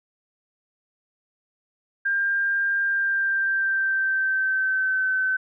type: tone with pitch glide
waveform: sine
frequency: 1598 to 1527.6 Hz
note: G6 to G6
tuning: +33 to -45 cents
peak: -20 dBFS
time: 2.05-5.37 s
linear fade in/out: 10 ms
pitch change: -78 cents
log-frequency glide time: 2.8-5.08 s
effects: none

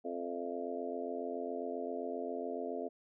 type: harmonic tone with a mistuned harmonic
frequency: 87.4 Hz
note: F2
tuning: 2 cents sharp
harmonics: 3 / 4 / 5 / 6 / 7 / 8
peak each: -43 / -45 / -41 / -48 / -44 / -43 dBFS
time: 0.04-2.89 s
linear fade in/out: 20 ms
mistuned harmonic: 8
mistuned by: -48 cents
effects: none

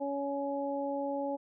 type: harmonic tone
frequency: 280.3 Hz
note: C#4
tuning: 19 cents sharp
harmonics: 1 / 2 / 3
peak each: -36 / -34 / -38 dBFS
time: 0-1.37 s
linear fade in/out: 20 ms
effects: none

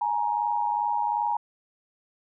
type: tone pair together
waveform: sine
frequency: 838 / 940.6 Hz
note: G#5 / A#5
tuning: +15 / +15 cents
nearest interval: major second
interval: 200 cents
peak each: -26 dBFS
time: 0.01-1.37 s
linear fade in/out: 5 ms
effects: none

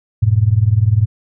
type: tone with tremolo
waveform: sine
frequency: 107 Hz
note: A2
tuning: 48 cents flat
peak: -5 dBFS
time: 0.22-1.06 s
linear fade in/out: 10 ms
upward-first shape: triangle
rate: 20 Hz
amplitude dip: 95%
effects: none

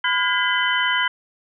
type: tone cluster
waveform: sine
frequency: 1001 / 1430 / 1623 / 2018 / 3053 Hz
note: B5 / F6 / G#6 / B6 / G7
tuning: +23 / +41 / -40 / +37 / -46 cents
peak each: -24 dBFS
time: 0.04-1.08 s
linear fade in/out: 5 ms
effects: none

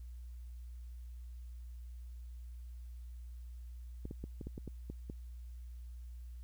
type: clicks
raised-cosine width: 3 ms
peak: -30 dBFS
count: 9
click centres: 4.054 / 4.111 / 4.24 / 4.412 / 4.47 / 4.579 / 4.677 / 4.9 / 5.099 s
effects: added 60 Hz sine -45 dBFS peak until 6.43 s + white hiss -73 dBFS RMS until 6.43 s

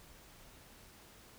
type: silence
effects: pink hiss -58 dBFS RMS until 1.38 s

